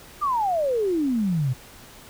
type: exponential sweep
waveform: sine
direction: down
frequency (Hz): 1232 to 120.5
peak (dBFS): -20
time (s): 0.21-1.54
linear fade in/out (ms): 20
effects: pink hiss -46 dBFS RMS until 2.09 s